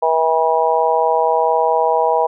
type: harmonic tone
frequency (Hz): 161.4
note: E3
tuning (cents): -36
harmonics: 3 / 4 / 5 / 6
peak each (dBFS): -18 / -18 / -18 / -18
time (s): 0.02-2.27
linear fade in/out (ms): 10
effects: none